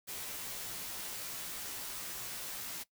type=noise with comb filter; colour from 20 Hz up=white; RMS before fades=-42 dBFS; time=0.07-2.84 s; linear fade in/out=20 ms; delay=14 ms; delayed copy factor=-0.65; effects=noise-tail reverb RT60 0.1 s tail -19 dB re dry